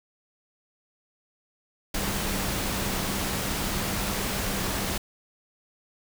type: tone in noise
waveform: sine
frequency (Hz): 196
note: G3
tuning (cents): 0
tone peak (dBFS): -36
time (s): 1.94-4.98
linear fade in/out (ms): 5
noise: pink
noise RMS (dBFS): -29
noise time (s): 1.94-4.98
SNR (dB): -10
effects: none